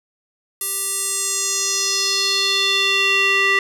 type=tone with band-pass filter sweep; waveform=square; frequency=392 Hz; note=G4; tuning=in tune; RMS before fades=-19 dBFS; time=0.61-3.59 s; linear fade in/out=2 ms; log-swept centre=11000 to 2200 Hz; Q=3.1; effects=none